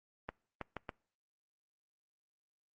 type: clicks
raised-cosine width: 0.5 ms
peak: -24 dBFS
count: 4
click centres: 0.29 / 0.613 / 0.767 / 0.892 s
effects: noise-tail reverb RT60 0.5 s tail -26 dB re dry + Opus 32 kbps